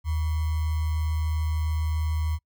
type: tone with sample-and-hold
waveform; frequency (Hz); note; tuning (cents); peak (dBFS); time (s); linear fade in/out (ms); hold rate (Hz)
sine; 78.5; D#2; +16; -23; 0.04-2.39; 50; 1050
effects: noise-tail reverb RT60 0.1 s tail -25 dB re dry